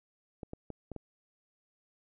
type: clicks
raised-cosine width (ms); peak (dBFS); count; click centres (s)
2; -27; 5; 0.432 / 0.534 / 0.703 / 0.917 / 0.963
effects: none